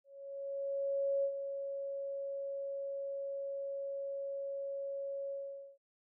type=tone with ADSR envelope; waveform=sine; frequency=554 Hz; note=C#5; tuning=1 cent flat; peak=-29 dBFS; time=0.04-5.78 s; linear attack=1200 ms; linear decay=73 ms; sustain=-8 dB; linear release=470 ms; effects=none